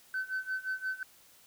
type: tone with tremolo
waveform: sine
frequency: 1525 Hz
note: G6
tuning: 48 cents flat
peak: -28 dBFS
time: 0.14-1.03 s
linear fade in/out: 2 ms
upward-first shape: sine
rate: 5.7 Hz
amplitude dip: 90%
effects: tanh soft clip ceiling -28 dBFS + white hiss -60 dBFS RMS until 1.46 s

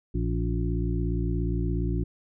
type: harmonic tone with a mistuned harmonic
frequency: 57.1 Hz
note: A#1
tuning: 35 cents flat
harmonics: 1 / 2 / 3 / 5 / 6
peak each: -27 / -30 / -32 / -34 / -35 dBFS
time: 0.14-2.04 s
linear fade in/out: 10 ms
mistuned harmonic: 6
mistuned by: +51 cents
effects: none

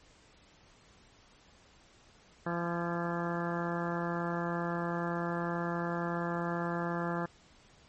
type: harmonic tone with a mistuned harmonic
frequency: 171.1 Hz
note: F3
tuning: 35 cents flat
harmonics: 1 / 2 / 3 / 4 / 5 / 6 / 7 / 8 / 9 / 10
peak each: -35 / -38 / -40 / -41 / -42 / -43 / -43 / -44 / -45 / -45 dBFS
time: 2.46-7.26 s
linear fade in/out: 5 ms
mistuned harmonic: 9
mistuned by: +53 cents
effects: pink hiss -61 dBFS RMS until 7.88 s + MP3 32 kbps

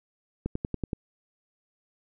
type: click train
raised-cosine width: 3 ms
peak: -16 dBFS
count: 6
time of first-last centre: 0.46-0.932 s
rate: 10.6 Hz
effects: none

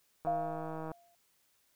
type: click train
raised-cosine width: 1 ms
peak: -28 dBFS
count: 107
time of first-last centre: 0.25-0.917 s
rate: 159 Hz
type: tone with exponential decay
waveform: sine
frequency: 692 Hz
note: F5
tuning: 16 cents flat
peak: -27 dBFS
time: 0.27-1.15 s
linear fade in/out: 1 ms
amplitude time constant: 190 ms
effects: white hiss -72 dBFS RMS until 1.75 s

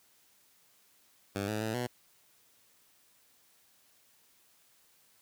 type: tone with pitch steps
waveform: 10% pulse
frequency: 99.4 / 107.3 / 110.4 / 122.9 Hz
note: G2 / A2 / A2 / B2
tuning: +25 / -43 / +6 / -8 cents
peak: -24 dBFS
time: 1.35-1.87 s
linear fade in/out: 10 ms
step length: 130 ms
effects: white hiss -66 dBFS RMS until 5.21 s + high-pass 60 Hz 12 dB/octave

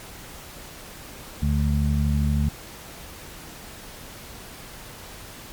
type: harmonic tone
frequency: 72.5 Hz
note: D2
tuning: 22 cents flat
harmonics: 1 / 2 / 3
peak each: -21 / -24 / -26 dBFS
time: 1.42-2.49 s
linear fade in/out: 5 ms
effects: pink hiss -41 dBFS RMS until 5.52 s + MP3 96 kbps

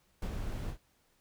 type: noise with ADSR envelope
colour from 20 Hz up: brown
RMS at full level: -34 dBFS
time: 0.22-0.78 s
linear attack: 3 ms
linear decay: 69 ms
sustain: -3 dB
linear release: 90 ms
effects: pink hiss -71 dBFS RMS until 1.2 s

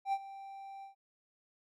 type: tone with ADSR envelope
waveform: triangle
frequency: 784 Hz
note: G5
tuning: in tune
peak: -26 dBFS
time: 0.05-0.95 s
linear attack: 78 ms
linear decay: 52 ms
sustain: -17 dB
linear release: 120 ms
effects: none

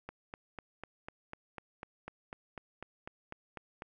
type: click train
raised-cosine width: 0.5 ms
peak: -27 dBFS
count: 16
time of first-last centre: 0.09-3.821 s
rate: 4.02 Hz
effects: none

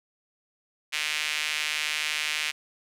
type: tone with high-pass filter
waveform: sawtooth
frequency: 152.2 Hz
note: D#3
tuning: 38 cents flat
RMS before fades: -29 dBFS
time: 0.92-2.52 s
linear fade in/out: 20 ms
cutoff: 2400 Hz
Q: 2.2
effects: low-pass 11000 Hz 12 dB/octave

